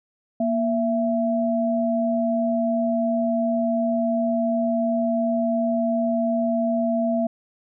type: tone pair together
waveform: sine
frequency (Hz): 235.8 / 667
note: A#3 / E5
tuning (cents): +20 / +20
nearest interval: octave + tritone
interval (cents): 1800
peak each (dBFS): -22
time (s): 0.4-7.27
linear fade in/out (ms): 5
effects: none